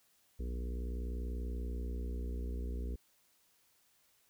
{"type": "harmonic tone", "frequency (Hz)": 60.4, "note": "B1", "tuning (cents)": -38, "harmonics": [1, 3, 4, 5, 6, 7, 8], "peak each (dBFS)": [-36, -51, -49, -54, -54, -52, -56], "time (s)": [0.39, 2.96], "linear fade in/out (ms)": 10, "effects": ["white hiss -71 dBFS RMS until 4.29 s"]}